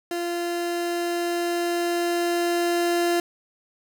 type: tone with level ramp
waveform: 30% pulse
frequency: 345.5 Hz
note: F4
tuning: 19 cents flat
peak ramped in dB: -23 to -17 dBFS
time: 0.11-3.2 s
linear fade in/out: 2 ms
effects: none